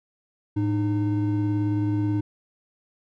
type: tone pair together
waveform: triangle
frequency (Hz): 107.69 / 304.6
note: A2 / D#4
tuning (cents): -37 / -37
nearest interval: octave + tritone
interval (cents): 1800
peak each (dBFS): -22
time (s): 0.56-2.21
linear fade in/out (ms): 10
effects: none